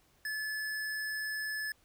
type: tone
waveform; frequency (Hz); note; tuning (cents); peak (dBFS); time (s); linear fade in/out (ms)
square; 1726; A6; -34; -35; 0.25-1.72; 2
effects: pink hiss -68 dBFS RMS until 1.84 s